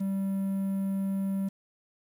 triangle tone with quantisation, 194.5 Hz, G3, 13 cents flat, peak -25 dBFS, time 0-1.49 s, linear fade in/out 10 ms, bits 9, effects none

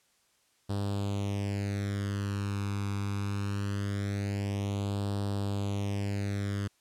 sawtooth tone with flanger, 100.4 Hz, G2, 42 cents sharp, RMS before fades -32 dBFS, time 0.69-6.68 s, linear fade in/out 10 ms, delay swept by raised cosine 0.23 to 0.81 ms, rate 0.22 Hz, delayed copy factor +0.8, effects white hiss -69 dBFS RMS until 6.8 s + low-pass 10000 Hz 12 dB/octave

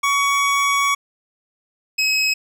25% pulse tone pair in turn, 1124 / 2556 Hz, C#6 / D#7, +24 / +46 cents, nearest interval octave + major second, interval 1422 cents, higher second, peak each -12 dBFS, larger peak neither, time 0.03-0.95 / 1.98-2.34 s, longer first, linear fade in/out 10 ms, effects low-pass 12000 Hz 12 dB/octave + 9-bit

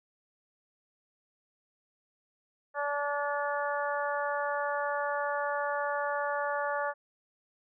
harmonic tone, 288.4 Hz, D4, 31 cents flat, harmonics 2 / 3 / 4 / 5 / 6, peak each -33 / -35 / -36 / -37 / -38 dBFS, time 2.74-6.94 s, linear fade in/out 50 ms, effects none

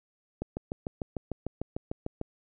click train, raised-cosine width 2 ms, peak -19 dBFS, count 13, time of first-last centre 0.42-2.214 s, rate 6.69 Hz, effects none

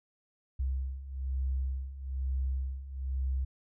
sine beating tone pair, 65.2 / 66.3 Hz, C2 / C2, -5 / +23 cents, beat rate 1.1 Hz, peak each -36 / -32 dBFS, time 0.59-3.45 s, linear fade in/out 10 ms, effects none

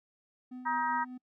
triangle tone with tremolo, 251.9 Hz, B3, 34 cents sharp, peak -38 dBFS, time 0.51-1.18 s, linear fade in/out 10 ms, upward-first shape sine, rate 5.1 Hz, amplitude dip 40%
harmonic tone, 316 Hz, D#4, 27 cents sharp, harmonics 3 / 4 / 5 / 6, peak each -29 / -36 / -38 / -40 dBFS, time 0.65-1.05 s, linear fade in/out 20 ms
effects noise-tail reverb RT60 0.1 s tail -26 dB re dry

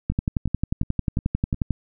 two click trains, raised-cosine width 5 ms, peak -22 / -9 dBFS, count 5 / 19, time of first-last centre 0.12-1.543 / 0.1-1.707 s, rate 2.81 / 11.2 Hz, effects none

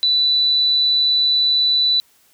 sine tone, 3974 Hz, B7, 10 cents sharp, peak -13 dBFS, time 0.03-2 s, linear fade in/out 0 ms, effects white hiss -56 dBFS RMS until 2.33 s

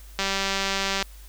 click train, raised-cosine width 0.2 ms, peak -8 dBFS, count 164, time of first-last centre 0.19-1.026 s, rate 195 Hz, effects added 50 Hz sine -42 dBFS peak until 1.28 s + white hiss -52 dBFS RMS until 1.28 s

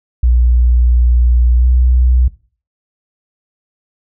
sine tone with pitch glide, 60.3 to 62.17 Hz, B1 to B1, -41 to +12 cents, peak -7 dBFS, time 0.23-2.28 s, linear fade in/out 5 ms, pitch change +53 cents, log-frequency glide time 1.57-1.66 s, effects noise-tail reverb RT60 0.4 s tail -18 dB re dry

